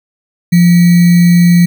sine tone with sample-and-hold, 174 Hz, F3, 6 cents flat, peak -3 dBFS, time 0.52-1.66 s, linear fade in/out 10 ms, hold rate 2100 Hz, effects none

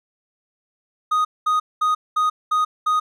triangle tone bursts, 1244.5 Hz, D#6, in tune, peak -14 dBFS, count 6, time 1.11-3 s, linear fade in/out 10 ms, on 140 ms, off 210 ms, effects none

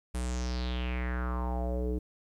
square tone with low-pass filter sweep, 61.74 Hz, B1, in tune, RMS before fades -32 dBFS, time 0.14-1.99 s, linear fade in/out 10 ms, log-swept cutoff 10000 to 360 Hz, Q 4.5, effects 11-bit

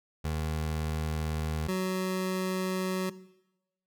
25% pulse tone pair in turn, 78 / 186.48 Hz, D#2 / F#3, +5 / +14 cents, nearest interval octave + minor third, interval 1509 cents, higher second, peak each -26 / -24 dBFS, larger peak second, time 0.24-1.68 / 1.68-3.1 s, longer first, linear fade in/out 10 ms, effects noise-tail reverb RT60 0.9 s tail -18 dB re dry

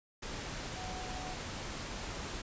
sine tone in noise, 740 Hz, F#5, in tune, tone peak -44 dBFS, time 0.76-1.34 s, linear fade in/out 10 ms, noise pink, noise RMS -41 dBFS, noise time 0.22-2.42 s, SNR -6 dB, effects resampled to 16000 Hz

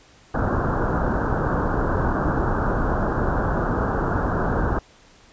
pink low-pass noise, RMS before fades -22 dBFS, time 0.34-4.79 s, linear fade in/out 5 ms, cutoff 1600 Hz, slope 96 dB/octave, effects pink hiss -52 dBFS RMS until 5.32 s + resampled to 16000 Hz

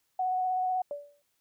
sine tone with vibrato, 740 Hz, F#5, in tune, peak -26 dBFS, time 0.19-0.82 s, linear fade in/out 5 ms, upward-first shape square, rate 16 Hz, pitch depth 11 cents each way
sine tone with exponential decay, 578 Hz, D5, 28 cents flat, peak -30 dBFS, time 0.91-1.22 s, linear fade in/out 1 ms, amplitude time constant 66 ms
effects white hiss -75 dBFS RMS until 1.4 s

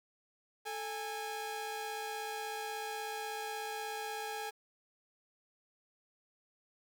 sawtooth tone pair together, 438.7 / 821 Hz, A4 / G#5, -5 / -20 cents, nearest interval major seventh, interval 1085 cents, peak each -39 / -36 dBFS, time 0.65-4.51 s, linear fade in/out 20 ms, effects 10-bit

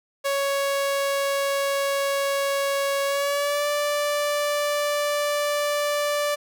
sawtooth tone with pitch glide, 556 to 585.7 Hz, C#5 to D5, +5 to -5 cents, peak -18 dBFS, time 0.24-6.36 s, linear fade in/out 20 ms, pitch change +90 cents, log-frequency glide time 3.06-3.67 s, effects none

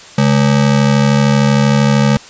square ring-modulated tone, 174.61 Hz, F3, in tune, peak -6 dBFS, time 0.18-2.17 s, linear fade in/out 0 ms, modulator 36.5 Hz, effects white hiss -36 dBFS RMS until 2.29 s + resampled to 16000 Hz

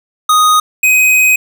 square tone pair in turn, 1244.5 / 2515 Hz, D#6 / D#7, 0 / +18 cents, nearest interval octave, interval 1218 cents, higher second, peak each -7 dBFS, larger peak neither, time 0.29-0.6 / 0.83-1.36 s, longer second, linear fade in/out 5 ms, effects none

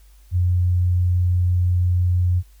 sine tone, 89.4 Hz, F2, 41 cents sharp, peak -15 dBFS, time 0.31-2.43 s, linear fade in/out 50 ms, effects added 50 Hz sine -46 dBFS peak until 2.6 s + white hiss -59 dBFS RMS until 2.6 s

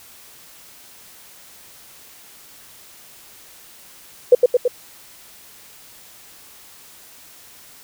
sine tone with echo, 493.9 Hz, B4, in tune, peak -4 dBFS, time 4.32-4.35 s, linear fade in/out 5 ms, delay 110 ms, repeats 3, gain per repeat -3 dB, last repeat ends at 4.68 s, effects white hiss -45 dBFS RMS until 7.83 s

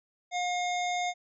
harmonic tone with a mistuned harmonic, 714 Hz, F5, 38 cents sharp, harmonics 1 / 3 / 5 / 7 / 9 / 10, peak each -29 / -35 / -39 / -52 / -43 / -49 dBFS, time 0.31-1.14 s, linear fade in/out 50 ms, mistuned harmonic 5, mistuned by +33 cents, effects none

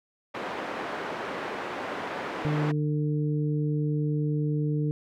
pink band-pass noise, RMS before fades -34 dBFS, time 0.34-2.72 s, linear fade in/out 10 ms, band 340 to 1800 Hz, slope 12 dB/octave
harmonic tone, 150 Hz, D3, 37 cents sharp, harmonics 1 / 2 / 3, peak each -25 / -31 / -35 dBFS, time 2.45-4.91 s, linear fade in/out 0 ms
effects none

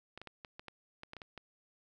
clicks, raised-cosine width 0.3 ms, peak -30 dBFS, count 11, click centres 0.176 / 0.216 / 0.273 / 0.448 / 0.595 / 0.683 / 1.034 / 1.134 / 1.167 / 1.218 / 1.377 s, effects none

